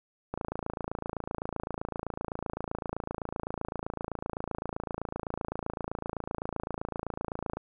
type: click train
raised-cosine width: 1 ms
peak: -19 dBFS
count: 202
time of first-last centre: 0.34-7.57 s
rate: 27.8 Hz
effects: none